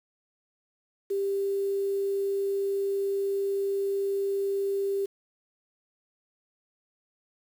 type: tone with quantisation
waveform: sine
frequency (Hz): 395.4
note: G4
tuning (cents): +15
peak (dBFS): -25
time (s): 1.1-5.06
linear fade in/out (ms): 10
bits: 8
effects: none